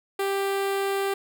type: tone with notch filter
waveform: sawtooth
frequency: 393.5 Hz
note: G4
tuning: 7 cents sharp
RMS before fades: -26 dBFS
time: 0.19-1.14 s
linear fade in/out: 5 ms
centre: 5900 Hz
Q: 1.6
effects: none